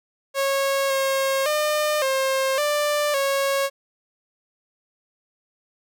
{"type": "tone with pitch steps", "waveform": "sawtooth", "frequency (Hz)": [548, 540, 604, 533, 591, 550], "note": ["C#5", "C#5", "D5", "C5", "D5", "C#5"], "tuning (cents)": [-20, -45, 48, 32, 11, -14], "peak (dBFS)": -16, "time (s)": [0.34, 3.7], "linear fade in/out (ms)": 50, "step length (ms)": 560, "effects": []}